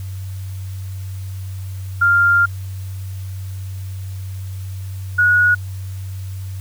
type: tone pair in turn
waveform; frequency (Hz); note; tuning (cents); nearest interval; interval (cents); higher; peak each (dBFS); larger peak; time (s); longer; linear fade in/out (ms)
sine; 1396.9 / 1455.1; F6 / F#6; 0 / -29; minor second; 71; second; -10; neither; 2.01-2.46 / 5.18-5.55; first; 10
effects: added 95 Hz sine -25 dBFS peak until 6.6 s + white hiss -45 dBFS RMS until 6.6 s